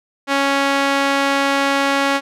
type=tone with band-pass filter; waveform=sawtooth; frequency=277.2 Hz; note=C#4; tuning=in tune; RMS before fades=-17 dBFS; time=0.27-2.21 s; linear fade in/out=50 ms; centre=1700 Hz; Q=0.57; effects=none